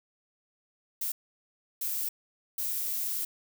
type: noise bursts at uneven times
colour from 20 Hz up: violet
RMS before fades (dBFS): -32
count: 3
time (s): 1.01-1.12 / 1.81-2.09 / 2.58-3.25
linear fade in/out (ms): 5
effects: none